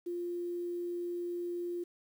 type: tone with quantisation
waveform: sine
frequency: 349.2 Hz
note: F4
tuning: in tune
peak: -34 dBFS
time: 0.06-1.84 s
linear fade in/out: 10 ms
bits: 10
effects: none